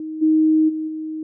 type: tone with level steps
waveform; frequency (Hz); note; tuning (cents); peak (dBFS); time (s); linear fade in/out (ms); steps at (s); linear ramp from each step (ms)
sine; 313.5; D#4; +13; -26 / -12 / -22 / -25; 0-1.23; 2; 0.21 / 0.68 / 0.87; 20
effects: none